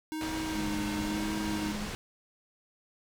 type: tone with vibrato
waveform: square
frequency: 311.1 Hz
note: D#4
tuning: in tune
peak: -34 dBFS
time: 0.12-1.72 s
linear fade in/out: 0 ms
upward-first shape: sine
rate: 1 Hz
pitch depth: 31 cents each way
type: low-pass noise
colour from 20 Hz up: pink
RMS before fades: -38 dBFS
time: 0.21-1.95 s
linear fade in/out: 0 ms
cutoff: 7300 Hz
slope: 12 dB/octave
type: tone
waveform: sine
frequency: 208.7 Hz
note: G#3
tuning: 9 cents sharp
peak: -35 dBFS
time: 0.52-1.9 s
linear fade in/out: 50 ms
effects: none